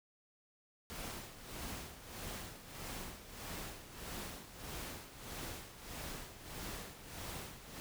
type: noise with tremolo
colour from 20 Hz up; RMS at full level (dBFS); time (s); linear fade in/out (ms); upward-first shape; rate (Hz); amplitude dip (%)
pink; -44; 0.9-7.8; 0; sine; 1.6; 70
effects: none